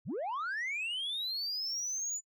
sine linear sweep, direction up, 82.41 to 7050 Hz, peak -31 dBFS, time 0.05-2.21 s, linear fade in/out 50 ms, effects noise-tail reverb RT60 0.1 s tail -23 dB re dry + tanh soft clip ceiling -32 dBFS

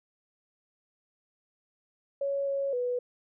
sine tone with pitch steps, 557 / 553 / 492.5 Hz, C#5 / C#5 / B4, +8 / -4 / -5 cents, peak -27 dBFS, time 2.21-2.99 s, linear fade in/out 5 ms, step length 260 ms, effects none

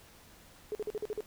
sine tone bursts, 424 Hz, G#4, 36 cents sharp, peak -32 dBFS, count 7, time 0.72-1.206 s, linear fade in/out 0 ms, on 30 ms, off 46 ms, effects pink hiss -57 dBFS RMS until 1.26 s

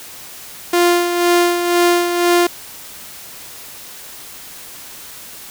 sawtooth tone with tremolo, 349.2 Hz, F4, in tune, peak -6 dBFS, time 0.73-2.47 s, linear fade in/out 5 ms, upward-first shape sine, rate 2 Hz, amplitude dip 55%, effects white hiss -35 dBFS RMS until 5.5 s

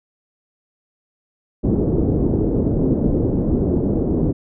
white low-pass noise, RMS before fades -18 dBFS, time 1.63-4.33 s, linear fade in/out 20 ms, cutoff 390 Hz, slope 24 dB/octave, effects none

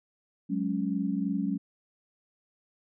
sine chord, F# suspended second, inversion none, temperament just, 185 / 208.1 / 277.5 Hz, F#3 / G#3 / C#4, 0 / +4 / +2 cents, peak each -31 dBFS, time 0.49-1.58 s, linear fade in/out 20 ms, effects none

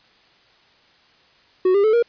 triangle tone with pitch steps, 370 / 401.2 / 435 / 471.6 Hz, F#4 / G4 / A4 / A#4, 0 / +40 / -20 / +20 cents, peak -11 dBFS, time 1.65-2.026 s, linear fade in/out 5 ms, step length 94 ms, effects white hiss -55 dBFS RMS until 2.08 s + resampled to 11025 Hz

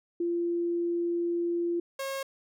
sine / sawtooth tone pair in turn, 343.7 / 542.6 Hz, F4 / C#5, -28 / -37 cents, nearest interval minor sixth, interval 791 cents, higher second, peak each -26 / -28 dBFS, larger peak first, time 0.2-1.8 / 1.99-2.23 s, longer first, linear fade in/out 5 ms, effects none

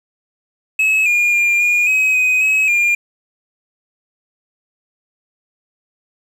triangle tone with pitch steps, 2578 / 2423 / 2401 / 2431 / 2539 / 2508 / 2557 / 2405 Hz, E7 / D#7 / D7 / D#7 / D#7 / D#7 / D#7 / D7, -39 / -47 / +38 / -41 / +34 / +13 / +47 / +41 cents, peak -10 dBFS, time 0.79-2.95 s, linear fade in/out 5 ms, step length 270 ms, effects 7-bit

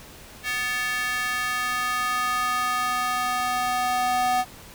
square tone with high-pass filter sweep, 248.2 Hz, B3, 9 cents sharp, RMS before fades -25 dBFS, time 0.43-4.45 s, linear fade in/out 50 ms, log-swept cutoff 1900 to 770 Hz, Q 2.9, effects pink hiss -45 dBFS RMS until 4.74 s

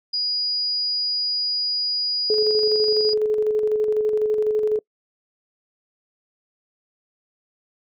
sine tone, 4900 Hz, D#8, 27 cents flat, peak -21 dBFS, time 0.13-3.14 s, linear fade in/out 10 ms
sine tone with tremolo, 427.9 Hz, A4, 48 cents flat, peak -16 dBFS, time 2.3-4.79 s, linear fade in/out 2 ms, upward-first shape square, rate 12 Hz, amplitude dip 35%
effects noise-tail reverb RT60 0.1 s tail -25 dB re dry

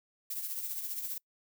violet noise with tremolo, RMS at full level -35 dBFS, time 0.3-1.18 s, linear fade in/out 5 ms, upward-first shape triangle, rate 15 Hz, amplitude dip 60%, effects noise-tail reverb RT60 0.1 s tail -26 dB re dry

